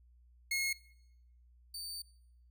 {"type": "tone pair in turn", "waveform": "sawtooth", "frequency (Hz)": [2164, 4585], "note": ["C#7", "D8"], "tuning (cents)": [-42, -42], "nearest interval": "octave + minor second", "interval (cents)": 1300, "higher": "second", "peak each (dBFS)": [-28, -38], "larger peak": "first", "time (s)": [[0.51, 0.73], [1.74, 2.02]], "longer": "second", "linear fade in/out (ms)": 5, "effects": ["noise-tail reverb RT60 0.8 s tail -21 dB re dry", "added 60 Hz sine -60 dBFS peak until 2.5 s"]}